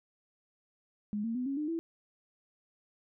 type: tone with pitch steps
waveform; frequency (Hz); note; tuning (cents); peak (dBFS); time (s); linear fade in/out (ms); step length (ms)
sine; 208.3 / 228.5 / 250.6 / 274.9 / 301.5 / 330.7; G#3 / A#3 / B3 / C#4 / D4 / E4; +5 / -34 / +25 / -14 / +46 / +6; -31; 1.13-1.79; 0; 110
effects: none